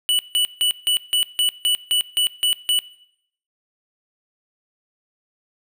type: tone bursts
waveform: square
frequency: 2960 Hz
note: F#7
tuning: in tune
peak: -16 dBFS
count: 11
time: 0.09-2.79 s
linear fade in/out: 0 ms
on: 100 ms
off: 160 ms
effects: noise-tail reverb RT60 0.7 s tail -19 dB re dry